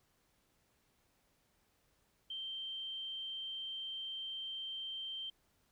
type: tone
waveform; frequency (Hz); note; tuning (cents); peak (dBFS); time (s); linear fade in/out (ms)
sine; 3136; G7; 0; -40; 2.3-5.3; 5
effects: pink hiss -75 dBFS RMS until 5.71 s